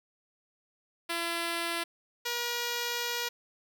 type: tone pair in turn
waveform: 5% pulse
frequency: 338.2 / 478.3 Hz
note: E4 / A#4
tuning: +44 / +44 cents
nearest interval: tritone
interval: 600 cents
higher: second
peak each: -19 dBFS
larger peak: neither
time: 1.09-1.84 / 2.25-3.29 s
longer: second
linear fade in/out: 10 ms
effects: none